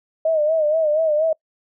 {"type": "tone with vibrato", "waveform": "sine", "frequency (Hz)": 622.3, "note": "D#5", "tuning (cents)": 0, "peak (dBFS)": -15, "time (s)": [0.25, 1.33], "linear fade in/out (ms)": 5, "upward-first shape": "sine", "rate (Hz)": 4.2, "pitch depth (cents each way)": 81, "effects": ["noise-tail reverb RT60 0.1 s tail -24 dB re dry"]}